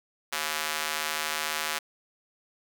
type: tone with high-pass filter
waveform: square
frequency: 77 Hz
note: D#2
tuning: 17 cents flat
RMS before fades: -31 dBFS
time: 0.32-1.79 s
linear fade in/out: 10 ms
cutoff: 1300 Hz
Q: 0.69
effects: none